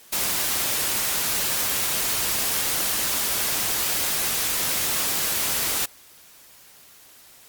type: noise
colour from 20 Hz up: white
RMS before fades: -24 dBFS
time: 0.12-5.86 s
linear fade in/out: 10 ms
effects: white hiss -50 dBFS RMS until 7.48 s + Opus 48 kbps